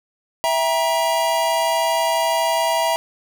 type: chord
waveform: square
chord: E diminished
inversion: none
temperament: just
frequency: 659.3 / 791.1 / 949.3 Hz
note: E5 / G5 / Bb5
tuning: 0 / +16 / +31 cents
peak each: -21 / -27 / -21 dBFS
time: 0.44-2.96 s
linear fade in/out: 0 ms
effects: none